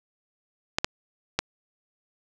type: clicks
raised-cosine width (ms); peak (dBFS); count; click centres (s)
0.2; -5; 3; 0.785 / 0.845 / 1.39
effects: none